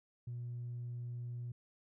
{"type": "tone with tanh clipping", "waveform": "triangle", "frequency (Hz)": 120.8, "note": "B2", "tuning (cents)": -38, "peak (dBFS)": -40, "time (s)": [0.27, 1.52], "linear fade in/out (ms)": 5, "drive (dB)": 5, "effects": []}